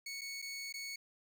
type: tone with dropouts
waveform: 20% pulse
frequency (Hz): 2217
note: C#7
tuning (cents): 0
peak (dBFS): -36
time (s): 0.06-0.96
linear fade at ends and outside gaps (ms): 5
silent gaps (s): 0.211-0.215 / 0.418-0.423 / 0.726-0.739
effects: none